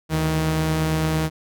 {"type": "tone pair together", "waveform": "sawtooth", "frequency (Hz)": [74.47, 157.8], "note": ["D2", "D#3"], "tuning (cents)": [25, 25], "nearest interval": "octave + minor second", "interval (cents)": 1300, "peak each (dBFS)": [-24, -16], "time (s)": [0.09, 1.3], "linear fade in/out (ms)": 50, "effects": []}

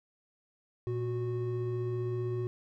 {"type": "tone pair together", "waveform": "triangle", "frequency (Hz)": [117.1, 366.7], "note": ["A#2", "F#4"], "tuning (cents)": [8, -15], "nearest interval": "octave + minor sixth", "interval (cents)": 1977, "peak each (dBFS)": [-31, -32], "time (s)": [0.87, 2.47], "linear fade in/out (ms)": 0, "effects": []}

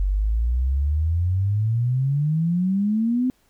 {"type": "exponential sweep", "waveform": "sine", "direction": "up", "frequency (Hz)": [46, 259.3], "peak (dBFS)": -18, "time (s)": [0, 3.3], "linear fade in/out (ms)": 0, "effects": ["pink hiss -63 dBFS RMS until 3.49 s"]}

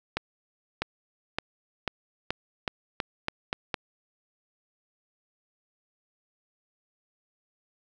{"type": "accelerating click train", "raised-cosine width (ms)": 0.3, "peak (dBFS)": -11, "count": 10, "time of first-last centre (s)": [0.17, 3.742], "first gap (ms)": 650, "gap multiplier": 0.87, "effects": []}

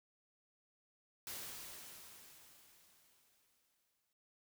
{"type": "noise with exponential decay", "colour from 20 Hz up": "white", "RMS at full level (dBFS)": -45, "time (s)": [1.27, 4.13], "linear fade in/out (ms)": 1, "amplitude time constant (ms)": 620, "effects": []}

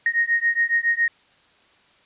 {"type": "beating tone pair", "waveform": "sine", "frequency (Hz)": [1861, 1868.2], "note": ["A#6", "A#6"], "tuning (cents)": [-3, 3], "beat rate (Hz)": 7.2, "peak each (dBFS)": -21, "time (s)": [0.06, 1.08], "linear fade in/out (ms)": 2, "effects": ["white hiss -57 dBFS RMS until 2.05 s", "resampled to 8000 Hz"]}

